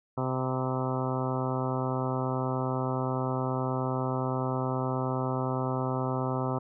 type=harmonic tone with a mistuned harmonic; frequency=129.6 Hz; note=C3; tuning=16 cents flat; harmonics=1 / 2 / 3 / 4 / 5 / 6 / 7 / 8 / 9 / 10; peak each=-31 / -34 / -36 / -37 / -38 / -39 / -39 / -40 / -41 / -41 dBFS; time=0.17-6.59 s; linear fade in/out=10 ms; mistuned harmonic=8; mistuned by=-38 cents; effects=none